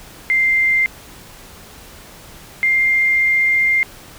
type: tone pair in turn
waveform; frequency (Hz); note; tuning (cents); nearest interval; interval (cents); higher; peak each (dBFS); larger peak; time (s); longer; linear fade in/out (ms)
sine; 2093 / 2105; C7 / C7; 0 / +10; unison; 10; second; -12; neither; 0.3-0.86 / 2.63-3.83; second; 0
effects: pink hiss -40 dBFS RMS until 4.18 s